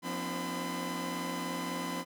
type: tone cluster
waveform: sawtooth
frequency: 175.9 / 242.5 / 266 / 304.3 / 1009 Hz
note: F3 / B3 / C4 / D#4 / B5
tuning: +13 / -31 / +29 / -38 / +37 cents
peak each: -36 / -39 / -36 / -40 / -35 dBFS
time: 0.02-2.05 s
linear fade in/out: 50 ms
effects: none